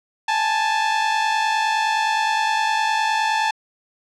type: tone pair together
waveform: sawtooth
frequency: 830.6 / 880.3 Hz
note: G#5 / A5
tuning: 0 / +1 cents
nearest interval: minor second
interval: 101 cents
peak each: -20 / -15 dBFS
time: 0.28-3.51 s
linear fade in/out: 5 ms
effects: low-pass 5000 Hz 12 dB/octave